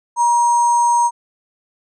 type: tone with sample-and-hold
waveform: sine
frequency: 950 Hz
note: A#5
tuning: 33 cents sharp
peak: -11 dBFS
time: 0.16-1.11 s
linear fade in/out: 50 ms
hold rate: 7350 Hz
effects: resampled to 22050 Hz